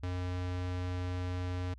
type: tone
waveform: square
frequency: 90.2 Hz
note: F#2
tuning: 44 cents flat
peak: -34 dBFS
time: 0.03-1.74 s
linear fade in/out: 5 ms
effects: added 60 Hz sine -49 dBFS peak until 1.78 s + low-pass 5000 Hz 12 dB/octave